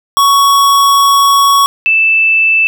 square / sine tone pair in turn, 1116 / 2641 Hz, C#6 / E7, +11 / +3 cents, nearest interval octave + minor third, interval 1492 cents, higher second, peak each -6 dBFS, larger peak neither, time 0.17-1.66 / 1.86-2.67 s, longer first, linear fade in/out 0 ms, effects none

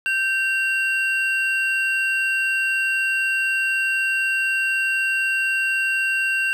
triangle tone pair together, 1561 / 2748 Hz, G6 / F7, -8 / -29 cents, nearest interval minor seventh, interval 979 cents, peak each -20 dBFS, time 0.06-6.53 s, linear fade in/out 0 ms, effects none

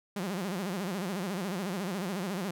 sawtooth tone with vibrato, 188.6 Hz, F#3, 33 cents sharp, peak -28 dBFS, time 0.16-2.51 s, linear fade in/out 5 ms, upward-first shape sine, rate 14 Hz, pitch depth 170 cents each way, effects none

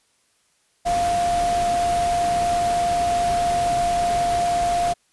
sine tone in noise, 698.5 Hz, F5, in tune, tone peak -18 dBFS, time 0.85-4.94 s, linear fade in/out 20 ms, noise pink, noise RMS -30 dBFS, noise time 0.85-4.94 s, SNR +9 dB, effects white hiss -64 dBFS RMS until 5.12 s + resampled to 24000 Hz

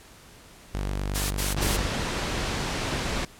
sawtooth tone, 49 Hz, G1, in tune, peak -23 dBFS, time 0.74-1.87 s, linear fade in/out 10 ms
white noise bursts, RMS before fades -28 dBFS, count 3, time 1.14-1.776 s, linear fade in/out 20 ms, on 170 ms, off 63 ms
pink low-pass noise, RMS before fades -29 dBFS, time 1.57-3.25 s, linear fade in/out 2 ms, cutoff 6300 Hz, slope 12 dB/octave
effects pink hiss -50 dBFS RMS until 3.39 s + low-pass 12000 Hz 12 dB/octave

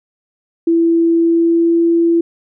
sine tone with pitch glide, 333.4 to 336.3 Hz, E4 to E4, +20 to +35 cents, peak -9 dBFS, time 0.67-2.21 s, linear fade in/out 5 ms, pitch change +15 cents, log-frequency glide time 1.16-1.81 s, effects none

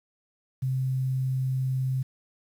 sine tone with quantisation, 130.8 Hz, C3, in tune, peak -24 dBFS, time 0.62-2.03 s, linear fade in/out 10 ms, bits 9, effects none

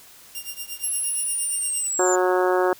5% pulse tone with tremolo, 2794 Hz, F7, in tune, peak -19 dBFS, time 0.35-1.87 s, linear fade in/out 0 ms, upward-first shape triangle, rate 8.6 Hz, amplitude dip 95%
sine linear sweep, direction down, 11175 to 7040 Hz, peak -23 dBFS, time 0.83-2.16 s, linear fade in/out 10 ms
harmonic tone, 182.8 Hz, F#3, 21 cents flat, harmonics 2 / 3 / 4 / 5 / 6 / 7 / 8 / 9, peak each -20 / -24 / -26 / -28 / -30 / -31 / -32 / -33 dBFS, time 1.99-2.73 s, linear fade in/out 2 ms
effects white hiss -48 dBFS RMS until 2.79 s

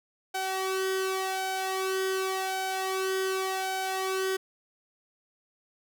sawtooth tone with flanger, 380 Hz, F#4, 46 cents sharp, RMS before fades -30 dBFS, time 0.34-4.37 s, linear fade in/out 10 ms, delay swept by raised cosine 1.3 to 2.03 ms, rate 0.88 Hz, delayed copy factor +0.65, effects none

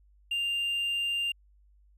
sine tone with hard clipping, 2794 Hz, F7, in tune, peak -28 dBFS, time 0.31-1.32 s, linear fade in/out 5 ms, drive 2 dB, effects added 50 Hz sine -58 dBFS peak until 1.97 s

